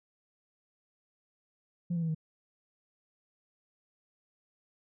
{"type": "tone with pitch steps", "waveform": "sine", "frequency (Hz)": [173.4, 168.07, 162.91, 157.91], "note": ["F3", "E3", "E3", "D#3"], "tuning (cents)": [-12, 34, -20, 26], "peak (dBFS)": -27, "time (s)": [1.9, 2.148], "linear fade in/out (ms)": 10, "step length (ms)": 62, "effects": ["tanh soft clip ceiling -26 dBFS"]}